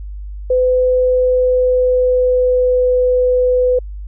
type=tone with pitch glide; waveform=sine; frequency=506 to 501.1 Hz; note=B4 to B4; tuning=+42 to +25 cents; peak=-10 dBFS; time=0.5-3.79 s; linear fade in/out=5 ms; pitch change=-17 cents; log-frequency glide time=0.85-2.92 s; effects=added 50 Hz sine -25 dBFS peak until 4.07 s